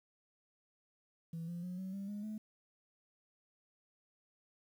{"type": "tone with pitch steps", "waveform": "sine", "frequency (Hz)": [165.4, 172.82, 180.58, 188.68, 197.15, 206, 215.2], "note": ["E3", "F3", "F#3", "F#3", "G3", "G#3", "A3"], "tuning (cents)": [6, -18, -42, 34, 10, -14, -38], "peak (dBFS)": -38, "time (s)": [1.33, 2.38], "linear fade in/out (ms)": 5, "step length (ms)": 150, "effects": ["tanh soft clip ceiling -37 dBFS", "11-bit"]}